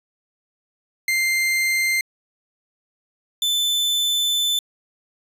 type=tone pair in turn; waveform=40% pulse; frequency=2093 / 3520 Hz; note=C7 / A7; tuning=0 / 0 cents; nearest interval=major sixth; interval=900 cents; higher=second; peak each=-17 dBFS; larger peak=neither; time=1.08-2.01 / 3.42-4.59 s; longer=second; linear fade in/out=2 ms; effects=resampled to 32000 Hz

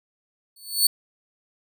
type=tone with exponential growth; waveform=15% pulse; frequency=4449 Hz; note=C#8; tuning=5 cents sharp; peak=-6 dBFS; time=0.56-0.87 s; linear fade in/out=5 ms; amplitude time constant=67 ms; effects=none

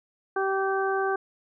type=harmonic tone; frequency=387.2 Hz; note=G4; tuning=21 cents flat; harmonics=1 / 2 / 3 / 4; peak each=-26 / -29 / -32 / -31 dBFS; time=0.36-1.16 s; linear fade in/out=5 ms; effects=none

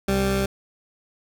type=tone pair together; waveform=20% pulse; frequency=65.14 / 196 Hz; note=C2 / G3; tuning=-7 / 0 cents; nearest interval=octave + perfect fifth; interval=1907 cents; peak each=-21 / -16 dBFS; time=0.08-0.46 s; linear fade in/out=5 ms; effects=none

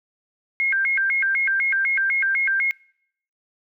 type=tone with vibrato; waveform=sine; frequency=1845 Hz; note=A#6; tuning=18 cents flat; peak=-18 dBFS; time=0.6-2.71 s; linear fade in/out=0 ms; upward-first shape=square; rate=4 Hz; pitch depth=270 cents each way; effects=noise-tail reverb RT60 0.7 s tail -26 dB re dry

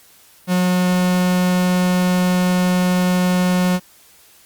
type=tone; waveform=45% pulse; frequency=181.2 Hz; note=F#3; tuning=36 cents flat; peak=-14 dBFS; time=0.47-3.8 s; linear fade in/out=50 ms; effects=white hiss -49 dBFS RMS until 4.45 s + Opus 48 kbps

